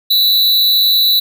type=tone with amplitude modulation; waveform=square; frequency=3951 Hz; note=B7; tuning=in tune; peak=-7 dBFS; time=0.1-1.2 s; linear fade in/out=10 ms; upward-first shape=sine; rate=265 Hz; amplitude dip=55%; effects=none